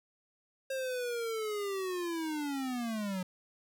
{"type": "linear sweep", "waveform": "square", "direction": "down", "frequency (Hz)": [537, 180], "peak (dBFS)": -34, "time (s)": [0.7, 3.23], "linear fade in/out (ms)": 5, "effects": []}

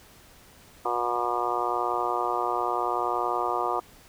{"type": "harmonic tone", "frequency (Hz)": 120.7, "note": "B2", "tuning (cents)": -39, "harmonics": [3, 4, 5, 6, 7, 8, 9, 10], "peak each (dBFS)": [-33, -34, -38, -30, -36, -31, -34, -31], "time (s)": [0.85, 3.8], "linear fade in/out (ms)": 5, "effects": ["pink hiss -53 dBFS RMS until 4.08 s"]}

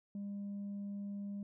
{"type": "tone with tanh clipping", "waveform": "sine", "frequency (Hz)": 201.4, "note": "G3", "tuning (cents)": 47, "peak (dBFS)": -40, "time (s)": [0.15, 1.43], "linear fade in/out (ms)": 2, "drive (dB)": 1, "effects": []}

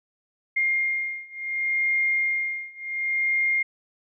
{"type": "beating tone pair", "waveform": "sine", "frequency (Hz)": [2121, 2121.69], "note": ["C7", "C7"], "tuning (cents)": [23, 24], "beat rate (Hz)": 0.69, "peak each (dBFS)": [-26, -25], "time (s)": [0.56, 3.63], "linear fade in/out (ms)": 10, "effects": []}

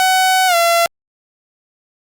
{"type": "tone with pitch glide", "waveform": "sawtooth", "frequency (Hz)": [750, 679.9], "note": ["F#5", "F5"], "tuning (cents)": [23, -47], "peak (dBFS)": -7, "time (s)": [0, 0.86], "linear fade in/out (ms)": 0, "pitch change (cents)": -170, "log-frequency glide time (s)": [0.47, 0.55], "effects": ["Opus 48 kbps"]}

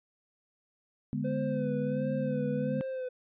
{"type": "chord", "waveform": "sine", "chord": "G# diminished", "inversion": "second", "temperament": "equal", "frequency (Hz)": [146.83, 207.7, 246.9], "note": ["D3", "G#3", "B3"], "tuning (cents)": [0, 0, 0], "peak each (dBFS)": -34, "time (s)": [1.13, 2.81], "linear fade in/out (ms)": 0}
{"type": "tone with vibrato", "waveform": "triangle", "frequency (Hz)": 510, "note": "C5", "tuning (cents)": -44, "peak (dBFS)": -31, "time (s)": [1.24, 3.09], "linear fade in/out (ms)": 10, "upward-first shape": "sine", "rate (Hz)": 1.4, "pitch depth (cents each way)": 59}
{"effects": ["resampled to 8000 Hz"]}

